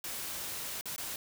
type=noise with dropouts; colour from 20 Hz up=white; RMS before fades=-39 dBFS; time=0.04-1.16 s; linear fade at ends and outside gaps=2 ms; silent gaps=0.811-0.856 / 0.962-0.98 s; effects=none